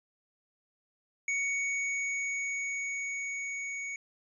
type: tone with level ramp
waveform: square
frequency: 2232 Hz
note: C#7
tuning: 11 cents sharp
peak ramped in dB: -29 to -36 dBFS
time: 1.28-3.96 s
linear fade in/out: 2 ms
effects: resampled to 22050 Hz